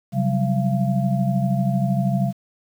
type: tone cluster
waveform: sine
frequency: 134.4 / 182 / 194.8 / 684 Hz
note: C3 / F#3 / G3 / F5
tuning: +47 / -28 / -11 / -36 cents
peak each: -21 / -25 / -22 / -28 dBFS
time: 0.12-2.33 s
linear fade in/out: 50 ms
effects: 8-bit